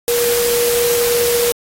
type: tone in noise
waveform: sine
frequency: 477.1 Hz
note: A#4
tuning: 40 cents sharp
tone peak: -14 dBFS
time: 0.08-1.52 s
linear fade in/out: 0 ms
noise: white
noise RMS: -20 dBFS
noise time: 0.08-1.52 s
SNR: +3 dB
effects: AAC 48 kbps